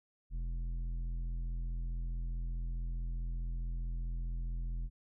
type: tone with tanh clipping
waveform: sine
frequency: 42.34 Hz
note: E1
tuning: 47 cents sharp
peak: -36 dBFS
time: 0.3-4.9 s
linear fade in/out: 50 ms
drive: 9 dB
effects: none